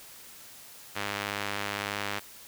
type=tone with band-pass filter; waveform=sawtooth; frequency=101.7 Hz; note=G#2; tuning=36 cents flat; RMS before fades=-34 dBFS; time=0.95-2.2 s; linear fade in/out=20 ms; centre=2300 Hz; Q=0.79; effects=white hiss -49 dBFS RMS until 2.47 s